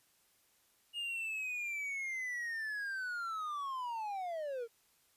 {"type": "linear sweep", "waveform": "triangle", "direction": "down", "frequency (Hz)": [2863, 446.2], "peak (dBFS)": -35, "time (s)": [0.93, 4.68], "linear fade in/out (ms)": 50, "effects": ["white hiss -71 dBFS RMS until 5.16 s", "resampled to 32000 Hz"]}